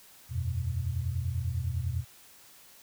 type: chord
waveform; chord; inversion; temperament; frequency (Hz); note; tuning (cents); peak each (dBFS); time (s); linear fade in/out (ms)
sine; E suspended second; none; equal; 82.41 / 92.5 / 123.47; E2 / F#2 / B2; 0 / 0 / 0; -33; 0.29-2.05; 50
effects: white hiss -55 dBFS RMS until 2.82 s